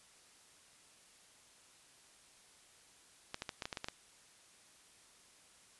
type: clicks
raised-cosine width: 0.2 ms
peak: -22 dBFS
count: 9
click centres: 3.344 / 3.421 / 3.492 / 3.622 / 3.655 / 3.728 / 3.772 / 3.844 / 3.885 s
effects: white hiss -63 dBFS RMS until 5.79 s + resampled to 24000 Hz